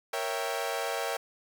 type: chord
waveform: sawtooth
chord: A# diminished seventh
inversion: none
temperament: equal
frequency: 466.2 / 554.4 / 659.3 / 784 Hz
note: A#4 / C#5 / E5 / G5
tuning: 0 / 0 / 0 / 0 cents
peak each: -32 dBFS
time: 0.13-1.17 s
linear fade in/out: 5 ms
effects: none